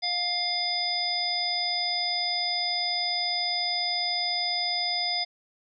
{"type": "harmonic tone with a mistuned harmonic", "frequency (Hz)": 710, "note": "F5", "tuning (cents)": 28, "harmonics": [1, 3, 5, 7], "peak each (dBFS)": [-33, -34, -33, -27], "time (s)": [0.02, 5.25], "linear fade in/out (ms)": 20, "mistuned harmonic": 3, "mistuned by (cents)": -21, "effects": []}